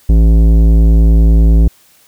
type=tone with tanh clipping; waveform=sine; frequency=55 Hz; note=A1; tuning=in tune; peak=-6 dBFS; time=0.09-1.68 s; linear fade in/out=5 ms; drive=14 dB; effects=white hiss -48 dBFS RMS until 2.07 s